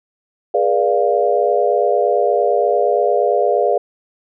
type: chord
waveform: sine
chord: G# diminished seventh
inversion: none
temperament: equal with one note detuned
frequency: 415.3 / 484 / 587.3 / 698.5 Hz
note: G#4 / B4 / D5 / F5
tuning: 0 / -35 / 0 / 0 cents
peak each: -18 dBFS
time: 0.54-3.78 s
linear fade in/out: 5 ms
effects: none